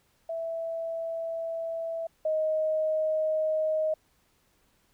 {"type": "tone pair in turn", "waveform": "sine", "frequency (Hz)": [659.3, 625.8], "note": ["E5", "D#5"], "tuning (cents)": [0, 10], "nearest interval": "minor second", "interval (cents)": 90, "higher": "first", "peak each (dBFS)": [-30, -24], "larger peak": "second", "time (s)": [[0.29, 2.07], [2.25, 3.94]], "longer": "first", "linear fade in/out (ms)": 5, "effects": ["pink hiss -68 dBFS RMS until 4.93 s"]}